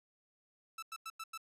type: tone bursts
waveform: sawtooth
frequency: 1318.5 Hz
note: E6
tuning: in tune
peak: -38 dBFS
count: 5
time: 0.78-1.377 s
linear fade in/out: 5 ms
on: 45 ms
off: 93 ms
effects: resampled to 32000 Hz + 12-bit